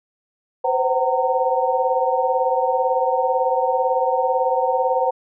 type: tone cluster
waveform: sine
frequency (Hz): 507 / 525 / 758 / 919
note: B4 / C5 / F#5 / A#5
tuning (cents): +45 / +6 / +42 / -25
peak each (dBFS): -22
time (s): 0.64-5.11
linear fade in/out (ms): 10
effects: none

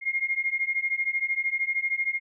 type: beating tone pair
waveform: sine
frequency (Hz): 2128 / 2141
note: C7 / C7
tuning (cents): +29 / +39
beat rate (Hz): 13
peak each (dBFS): -28 / -27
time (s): 0.01-2.2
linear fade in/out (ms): 50
effects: none

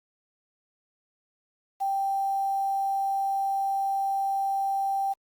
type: tone with quantisation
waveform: sine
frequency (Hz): 784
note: G5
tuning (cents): 0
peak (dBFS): -24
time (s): 1.8-5.14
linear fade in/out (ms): 20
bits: 8
effects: Opus 48 kbps

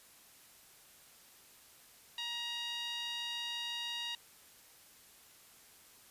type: tone with band-pass filter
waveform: sawtooth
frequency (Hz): 946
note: A#5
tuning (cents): +25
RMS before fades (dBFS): -40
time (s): 2.18-4.15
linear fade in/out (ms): 2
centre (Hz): 3400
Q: 4.7
effects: white hiss -60 dBFS RMS until 6.1 s + resampled to 32000 Hz

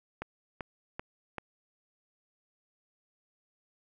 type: click train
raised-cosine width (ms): 0.5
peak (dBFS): -21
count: 4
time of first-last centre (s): 0.22-1.383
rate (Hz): 2.58
effects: none

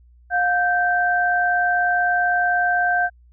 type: tone pair together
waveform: sine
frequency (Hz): 712 / 1561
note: F5 / G6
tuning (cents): +33 / -8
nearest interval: octave + major second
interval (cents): 1359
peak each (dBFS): -19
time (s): 0.3-3.1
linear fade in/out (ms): 50
effects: added 60 Hz sine -48 dBFS peak until 3.32 s

